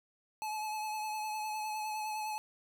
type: tone with vibrato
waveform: square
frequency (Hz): 858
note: A5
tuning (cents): -44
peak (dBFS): -36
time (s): 0.42-2.38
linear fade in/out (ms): 0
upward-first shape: triangle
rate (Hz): 9.8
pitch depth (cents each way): 28
effects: none